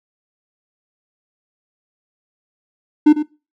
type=tone with echo; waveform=triangle; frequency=300.8 Hz; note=D4; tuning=42 cents sharp; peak=-3 dBFS; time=3.06-3.13 s; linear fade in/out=10 ms; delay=99 ms; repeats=1; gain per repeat=-11 dB; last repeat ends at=3.229 s; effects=noise-tail reverb RT60 0.3 s tail -20 dB re dry